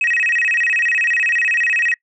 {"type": "tone with vibrato", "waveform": "sine", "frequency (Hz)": 2200, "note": "C#7", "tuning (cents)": -14, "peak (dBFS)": -13, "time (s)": [0.01, 1.94], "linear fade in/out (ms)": 2, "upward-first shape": "square", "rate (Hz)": 16, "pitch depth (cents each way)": 260, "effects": ["noise-tail reverb RT60 0.1 s tail -24 dB re dry", "tanh soft clip ceiling -10 dBFS"]}